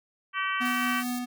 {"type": "harmonic tone", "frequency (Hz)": 383.4, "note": "G4", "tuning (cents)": -38, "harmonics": [3, 4, 5, 6, 7, 8], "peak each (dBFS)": [-30, -32, -34, -36, -37, -38], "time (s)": [0.33, 1.04], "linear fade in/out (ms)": 50}
{"type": "tone with tremolo", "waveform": "square", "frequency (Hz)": 246.9, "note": "B3", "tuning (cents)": 0, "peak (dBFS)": -29, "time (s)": [0.6, 1.26], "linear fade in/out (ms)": 20, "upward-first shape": "sine", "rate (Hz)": 4.4, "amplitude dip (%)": 25}
{"type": "high-pass noise", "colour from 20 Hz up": "white", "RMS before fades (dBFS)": -41, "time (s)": [0.65, 1.19], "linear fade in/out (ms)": 5, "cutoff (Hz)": 3800, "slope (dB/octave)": 96}
{"effects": []}